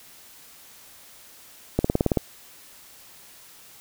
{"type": "click train", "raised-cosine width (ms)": 2, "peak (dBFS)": -6, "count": 8, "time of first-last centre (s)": [1.79, 2.173], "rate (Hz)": 18.3, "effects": ["white hiss -49 dBFS RMS until 3.8 s"]}